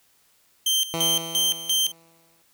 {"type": "tone with tremolo", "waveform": "sawtooth", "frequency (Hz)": 3136, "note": "G7", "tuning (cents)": 0, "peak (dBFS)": -16, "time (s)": [0.66, 1.92], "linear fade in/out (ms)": 5, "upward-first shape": "square", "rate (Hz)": 2.9, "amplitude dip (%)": 80}
{"type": "tone with exponential decay", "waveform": "10% pulse", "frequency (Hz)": 165.4, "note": "E3", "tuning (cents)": 6, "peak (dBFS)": -17, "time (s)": [0.94, 2.42], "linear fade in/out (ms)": 0, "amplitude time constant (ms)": 320}
{"effects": ["white hiss -62 dBFS RMS until 2.53 s"]}